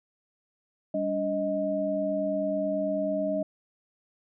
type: tone cluster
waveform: sine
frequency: 197.6 / 286.8 / 626 Hz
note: G3 / D4 / D#5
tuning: +14 / -41 / +10 cents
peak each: -33 / -32 / -27 dBFS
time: 0.94-3.43 s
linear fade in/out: 5 ms
effects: none